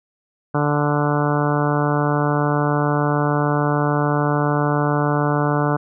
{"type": "harmonic tone", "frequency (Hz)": 146.83, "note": "D3", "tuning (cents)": 0, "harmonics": [1, 2, 3, 4, 5, 6, 7, 8, 9, 10], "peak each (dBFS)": [-20, -23, -25, -26, -27, -28, -28, -29, -30, -30], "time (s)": [0.54, 5.77], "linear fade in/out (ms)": 10, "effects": []}